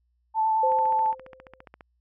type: tone with vibrato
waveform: sine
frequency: 880 Hz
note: A5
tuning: in tune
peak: -20 dBFS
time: 0.34-1.15 s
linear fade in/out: 50 ms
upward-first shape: triangle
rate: 9.2 Hz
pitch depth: 17 cents each way
type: tone with exponential decay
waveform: sine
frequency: 520 Hz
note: C5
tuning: 11 cents flat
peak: -22 dBFS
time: 0.63-1.65 s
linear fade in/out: 5 ms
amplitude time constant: 220 ms
type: click train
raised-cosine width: 0.5 ms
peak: -29 dBFS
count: 17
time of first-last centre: 0.72-1.808 s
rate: 14.7 Hz
effects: added 60 Hz sine -67 dBFS peak until 2 s